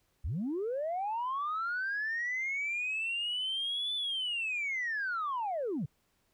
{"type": "linear two-way sweep", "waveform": "sine", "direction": "up then down", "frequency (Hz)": [51.91, 3520, 116.1], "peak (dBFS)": -30, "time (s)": [0.24, 5.86], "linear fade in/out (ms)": 10, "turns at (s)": 3.95, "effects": ["tanh soft clip ceiling -28 dBFS", "pink hiss -74 dBFS RMS until 6.33 s"]}